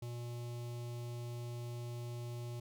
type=tone with notch filter; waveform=square; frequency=119.9 Hz; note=A#2; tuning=49 cents sharp; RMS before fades=-43 dBFS; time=0.02-2.6 s; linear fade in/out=5 ms; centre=1600 Hz; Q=1; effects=none